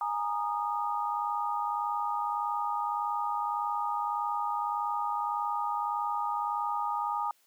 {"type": "chord", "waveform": "sine", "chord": "Ab suspended second", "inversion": "none", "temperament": "equal with one note detuned", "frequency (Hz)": [830.6, 932.3, 1231.6], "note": ["Ab5", "Bb5", "Eb6"], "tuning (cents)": [0, 0, -18], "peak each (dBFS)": -33, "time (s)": [0.01, 7.31], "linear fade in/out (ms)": 2, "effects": ["white hiss -67 dBFS RMS until 7.46 s", "high-pass 300 Hz 12 dB/octave"]}